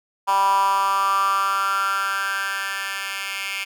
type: tone with high-pass filter sweep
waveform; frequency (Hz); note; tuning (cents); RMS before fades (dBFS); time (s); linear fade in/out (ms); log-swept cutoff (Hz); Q
10% pulse; 196; G3; 0; -22; 0.27-3.65; 20; 920 to 2200; 7
effects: none